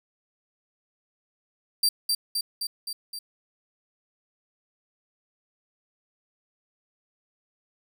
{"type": "tone with echo", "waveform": "sawtooth", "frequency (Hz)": 4699, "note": "D8", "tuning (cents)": 0, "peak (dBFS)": -16, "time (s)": [1.83, 1.89], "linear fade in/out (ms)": 5, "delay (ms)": 260, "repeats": 5, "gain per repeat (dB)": -3, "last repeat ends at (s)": 3.19, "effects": []}